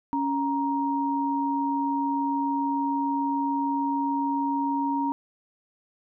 sine tone pair together, 278.4 / 938 Hz, C#4 / A#5, +8 / +11 cents, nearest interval octave + major sixth, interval 2103 cents, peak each -26 dBFS, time 0.13-5.12 s, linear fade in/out 0 ms, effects none

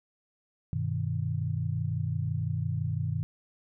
sine chord, G augmented, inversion none, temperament equal with one note detuned, 97.6 / 123.47 / 155.56 Hz, G2 / B2 / D#3, -7 / 0 / 0 cents, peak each -32 dBFS, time 0.73-3.23 s, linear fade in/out 0 ms, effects none

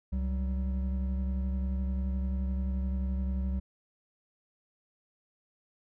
triangle tone pair together, 67 / 189.5 Hz, C2 / F#3, +42 / +42 cents, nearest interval octave + tritone, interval 1800 cents, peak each -27 / -34 dBFS, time 0.12-3.6 s, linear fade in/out 10 ms, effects none

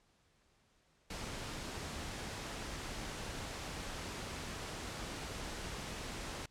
pink noise, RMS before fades -43 dBFS, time 1.1-6.46 s, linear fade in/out 5 ms, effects pink hiss -72 dBFS RMS until 6.5 s + low-pass 8000 Hz 12 dB/octave

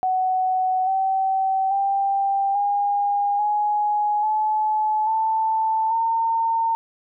sine tone with pitch steps, 746 / 767.4 / 789.4 / 812.1 / 835.4 / 859.4 / 884.1 / 909.5 Hz, F#5 / G5 / G5 / G#5 / G#5 / A5 / A5 / A#5, +14 / -37 / +12 / -39 / +10 / -41 / +8 / -43 cents, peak -18 dBFS, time 0.03-6.75 s, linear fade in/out 0 ms, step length 840 ms, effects none

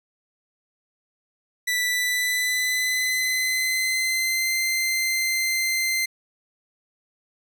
sawtooth tone with pitch glide, 1975.5 to 2079 Hz, B6 to C7, 0 to -12 cents, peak -18 dBFS, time 1.67-6.06 s, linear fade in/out 10 ms, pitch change +88 cents, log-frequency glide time 1.86-4.54 s, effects none

